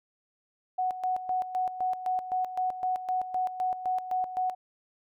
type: tone with tremolo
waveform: sine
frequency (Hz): 740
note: F#5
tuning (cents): 0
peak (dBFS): -25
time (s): 0.78-4.55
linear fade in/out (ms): 10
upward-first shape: square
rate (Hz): 3.9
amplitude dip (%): 70
effects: none